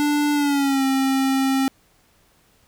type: tone with pitch glide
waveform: square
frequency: 293.6 to 267.7 Hz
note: D4 to C4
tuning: 0 to +40 cents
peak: -18 dBFS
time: 0-1.68 s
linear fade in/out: 0 ms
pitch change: -160 cents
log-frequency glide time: 0.33-0.84 s
effects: pink hiss -59 dBFS RMS until 2.67 s